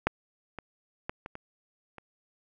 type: clicks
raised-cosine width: 0.5 ms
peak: -8 / -23 / -17 / -24 / -25 / -29 dBFS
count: 6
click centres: 0.07 / 0.587 / 1.095 / 1.261 / 1.354 / 1.983 s
effects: none